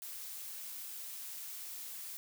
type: noise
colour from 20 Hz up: blue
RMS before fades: -45 dBFS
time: 0.02-2.17 s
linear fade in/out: 0 ms
effects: none